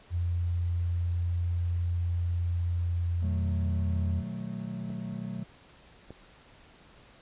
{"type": "tone with pitch glide", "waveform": "sine", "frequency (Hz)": [86.8, 85.9], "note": ["F2", "F2"], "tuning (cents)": [-10, -28], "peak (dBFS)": -26, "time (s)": [0.1, 4.23], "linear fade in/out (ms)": 50, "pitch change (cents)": -18, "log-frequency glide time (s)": [2.68, 4.12]}
{"type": "chord", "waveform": "triangle", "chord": "B dominant seventh", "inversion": "none", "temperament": "equal with one note detuned", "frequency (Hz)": [122.05, 155.56, 185, 220], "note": ["B2", "D#3", "F#3", "A3"], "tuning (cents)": [-20, 0, 0, 0], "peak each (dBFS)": [-38, -41, -35, -37], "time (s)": [3.22, 5.44], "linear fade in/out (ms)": 10}
{"type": "clicks", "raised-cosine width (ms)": 2, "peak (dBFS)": [-32, -30], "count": 2, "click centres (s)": [4.903, 6.106]}
{"effects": ["pink hiss -56 dBFS RMS until 7.21 s", "resampled to 8000 Hz"]}